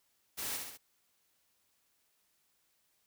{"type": "noise with echo", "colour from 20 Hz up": "white", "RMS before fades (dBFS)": -39, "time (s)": [0.37, 0.58], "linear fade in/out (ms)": 20, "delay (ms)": 66, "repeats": 3, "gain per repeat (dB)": -4, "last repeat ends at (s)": 0.778, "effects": ["white hiss -75 dBFS RMS until 3.06 s"]}